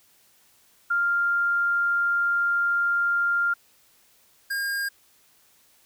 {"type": "tone pair in turn", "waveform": ["sine", "square"], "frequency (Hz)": [1396.9, 1614.7], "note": ["F6", "G#6"], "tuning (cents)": [0, -49], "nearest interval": "minor third", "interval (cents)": 251, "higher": "second", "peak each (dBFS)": [-20, -26], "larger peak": "first", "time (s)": [[0.9, 3.54], [4.5, 4.89]], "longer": "first", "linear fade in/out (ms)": 10, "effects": ["white hiss -60 dBFS RMS until 5.85 s"]}